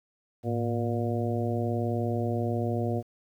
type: harmonic tone with a mistuned harmonic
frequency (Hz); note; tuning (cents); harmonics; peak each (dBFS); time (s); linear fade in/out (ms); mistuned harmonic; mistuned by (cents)
118.7; A#2; +32; 1 / 2 / 3 / 4 / 5 / 6; -29 / -32 / -34 / -35 / -36 / -37; 0.43-3.03; 50; 1; -130
effects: 10-bit